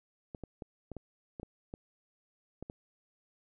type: clicks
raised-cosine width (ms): 2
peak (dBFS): -28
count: 10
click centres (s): 0.348 / 0.437 / 0.622 / 0.917 / 0.967 / 1.398 / 1.431 / 1.739 / 2.626 / 2.699
effects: none